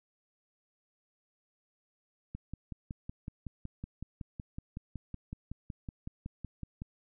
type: click train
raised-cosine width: 5 ms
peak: -27 dBFS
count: 25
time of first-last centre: 2.35-6.819 s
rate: 5.37 Hz
effects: none